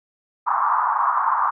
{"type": "band-pass noise", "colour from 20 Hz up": "white", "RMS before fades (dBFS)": -20, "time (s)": [0.46, 1.51], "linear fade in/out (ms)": 20, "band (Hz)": [900, 1200], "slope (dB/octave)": 48, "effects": []}